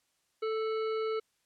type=harmonic tone with a mistuned harmonic; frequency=440 Hz; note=A4; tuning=in tune; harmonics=1 / 3 / 5 / 7 / 9 / 10; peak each=-30 / -39 / -47 / -52 / -53 / -55 dBFS; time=0.42-1.2 s; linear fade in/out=10 ms; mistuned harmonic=7; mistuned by=-78 cents; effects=white hiss -75 dBFS RMS until 1.45 s + low-pass 10000 Hz 12 dB/octave